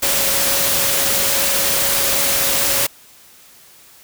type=tone in noise; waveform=sine; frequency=554.4 Hz; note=C#5; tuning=in tune; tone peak=-28 dBFS; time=0.02-2.87 s; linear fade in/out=10 ms; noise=white; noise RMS=-17 dBFS; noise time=0.02-2.87 s; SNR=-14 dB; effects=white hiss -46 dBFS RMS until 4.03 s